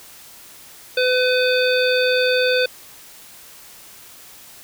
harmonic tone with a mistuned harmonic, 504 Hz, B4, 35 cents sharp, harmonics 1 / 3 / 5 / 7 / 9, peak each -17 / -22 / -24 / -25 / -27 dBFS, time 0.97-2.66 s, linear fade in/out 5 ms, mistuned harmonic 7, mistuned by +19 cents, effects white hiss -43 dBFS RMS until 4.63 s

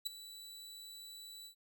sawtooth tone with ADSR envelope, 3951 Hz, B7, in tune, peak -30 dBFS, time 0.05-1.55 s, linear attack 15 ms, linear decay 13 ms, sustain -16 dB, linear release 92 ms, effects none

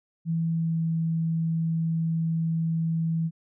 sine tone with pitch glide, 164.6 to 163.46 Hz, E3 to E3, -2 to -14 cents, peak -23 dBFS, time 0.25-3.31 s, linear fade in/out 50 ms, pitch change -12 cents, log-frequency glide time 0.52-0.79 s, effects none

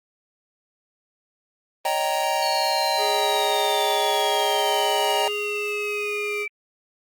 square chord, Eb dominant seventh, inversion third, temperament just, 560 / 622.3 / 777.8 / 933.4 Hz, Db5 / Eb5 / G5 / Bb5, +18 / 0 / -14 / +2 cents, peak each -31 / -28 / -26 / -26 dBFS, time 1.85-5.28 s, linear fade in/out 2 ms
sine exponential sweep, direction down, 4435 to 2319 Hz, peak -27 dBFS, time 2.42-6.48 s, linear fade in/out 5 ms
square tone, 415.3 Hz, G#4, in tune, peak -28 dBFS, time 2.97-6.47 s, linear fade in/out 50 ms
effects Opus 24 kbps

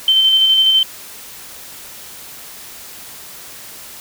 sine tone with tremolo, 3096 Hz, G7, 22 cents flat, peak -8 dBFS, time 0.08-0.83 s, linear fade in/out 2 ms, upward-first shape square, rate 12 Hz, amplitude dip 25%, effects white hiss -35 dBFS RMS until 4 s

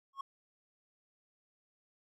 triangle tone with exponential growth, 1092 Hz, C#6, 26 cents flat, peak -32 dBFS, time 0.13-0.21 s, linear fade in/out 5 ms, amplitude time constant 16 ms, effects none

